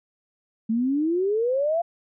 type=exponential sweep; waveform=sine; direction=up; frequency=217.2 to 698.5 Hz; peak=-20 dBFS; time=0.69-1.82 s; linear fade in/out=10 ms; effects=none